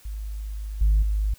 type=tone with level steps; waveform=sine; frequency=51.91 Hz; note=G#1; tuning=in tune; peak=-29 / -14 / -20 dBFS; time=0.05-1.34 s; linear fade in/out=5 ms; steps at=0.81 / 1.02 s; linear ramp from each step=5 ms; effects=tanh soft clip ceiling -13 dBFS + white hiss -54 dBFS RMS until 1.38 s